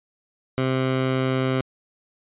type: tone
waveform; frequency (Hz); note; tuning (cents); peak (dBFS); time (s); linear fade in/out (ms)
15% pulse; 130.81; C3; 0; -14; 0.58-1.61; 0
effects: resampled to 8000 Hz